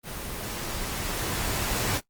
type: noise with level ramp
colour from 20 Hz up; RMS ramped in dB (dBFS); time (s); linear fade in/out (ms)
pink; -36 to -26; 0.03-2.01; 50
effects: noise-tail reverb RT60 0.1 s tail -18 dB re dry + Opus 24 kbps